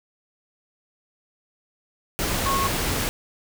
sine tone in noise, 1093 Hz, C#6, 25 cents flat, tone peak -22 dBFS, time 2.46-2.67 s, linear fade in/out 0 ms, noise pink, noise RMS -25 dBFS, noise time 2.19-3.09 s, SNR 0 dB, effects none

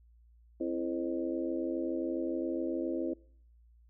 harmonic tone with a mistuned harmonic, 87.31 Hz, F2, in tune, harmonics 3 / 4 / 5 / 6 / 7, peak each -37 / -33 / -43 / -39 / -43 dBFS, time 0.6-3.14 s, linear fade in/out 10 ms, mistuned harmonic 4, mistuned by -78 cents, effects noise-tail reverb RT60 0.6 s tail -25 dB re dry + added 58 Hz sine -58 dBFS peak until 3.89 s

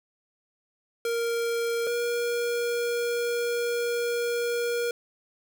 square tone pair in turn, 466.2 / 475.2 Hz, A#4 / A#4, 0 / +33 cents, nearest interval unison, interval 33 cents, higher second, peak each -26 dBFS, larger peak neither, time 1.05-1.87 / 1.87-4.91 s, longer second, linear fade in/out 2 ms, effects none

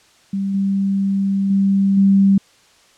sine tone with level steps, 196 Hz, G3, in tune, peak -18 / -15 / -12 / -9 dBFS, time 0.33-2.38 s, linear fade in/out 5 ms, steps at 0.54 / 1.5 / 1.97 s, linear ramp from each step 5 ms, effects white hiss -52 dBFS RMS until 2.97 s + low-pass 7000 Hz 12 dB/octave

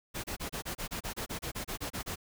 pink noise bursts, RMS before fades -37 dBFS, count 16, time 0.14-2.159 s, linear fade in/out 20 ms, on 99 ms, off 29 ms, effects none

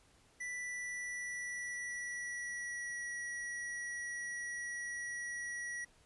square tone with pitch glide, 1975.5 to 1924.8 Hz, B6 to B6, 0 to -45 cents, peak -40 dBFS, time 0.4-5.85 s, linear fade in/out 10 ms, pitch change -45 cents, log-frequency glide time 0.51-3.16 s, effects pink hiss -67 dBFS RMS until 6.05 s + resampled to 24000 Hz

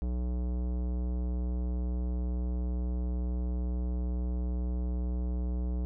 sine tone with tanh clipping, 61.1 Hz, B1, 18 cents flat, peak -31 dBFS, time 0.02-5.85 s, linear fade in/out 0 ms, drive 17 dB, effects none

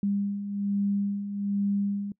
sine beating tone pair, 200 / 201.2 Hz, G3 / G3, +35 / +45 cents, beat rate 1.2 Hz, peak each -33 / -26 dBFS, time 0.03-2.12 s, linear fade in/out 2 ms, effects noise-tail reverb RT60 0.1 s tail -24 dB re dry

